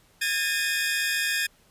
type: tone cluster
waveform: sawtooth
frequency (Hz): 1640 / 1797 / 2488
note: G#6 / A6 / D#7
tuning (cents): -22 / +36 / -1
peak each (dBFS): -25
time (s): 0.21-1.47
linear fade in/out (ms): 10
effects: pink hiss -60 dBFS RMS until 1.7 s + resampled to 32000 Hz